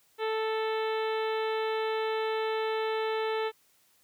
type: harmonic tone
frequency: 440 Hz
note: A4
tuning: in tune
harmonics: 1 / 2 / 3 / 4 / 5 / 6 / 7 / 8 / 9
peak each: -29 / -35 / -39 / -41 / -43 / -45 / -46 / -47 / -48 dBFS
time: 0.18-3.52 s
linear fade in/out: 50 ms
effects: white hiss -66 dBFS RMS until 4.03 s + high-pass 60 Hz 12 dB/octave